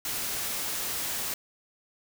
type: noise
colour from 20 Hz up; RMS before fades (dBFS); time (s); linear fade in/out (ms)
white; -32; 0.05-1.34; 2
effects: none